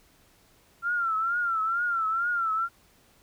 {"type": "tone with vibrato", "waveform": "sine", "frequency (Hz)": 1365, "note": "F6", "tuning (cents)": -40, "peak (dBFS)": -24, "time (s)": [0.82, 2.69], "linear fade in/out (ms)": 50, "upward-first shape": "triangle", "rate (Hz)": 2.2, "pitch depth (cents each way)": 110, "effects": ["pink hiss -61 dBFS RMS until 3.22 s"]}